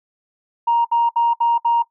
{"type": "tone bursts", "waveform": "sine", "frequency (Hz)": 937, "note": "A#5", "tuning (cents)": 9, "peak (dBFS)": -12, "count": 5, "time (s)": [0.67, 1.826], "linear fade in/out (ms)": 10, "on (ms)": 180, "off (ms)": 64, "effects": ["noise-tail reverb RT60 0.1 s tail -20 dB re dry", "tanh soft clip ceiling -9 dBFS"]}